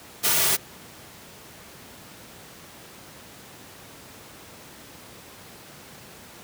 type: noise with comb filter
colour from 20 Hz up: white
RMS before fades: -21 dBFS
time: 0.23-0.57 s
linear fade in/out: 20 ms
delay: 3.8 ms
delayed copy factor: -1
effects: pink hiss -45 dBFS RMS until 6.43 s + high-pass 100 Hz 12 dB/octave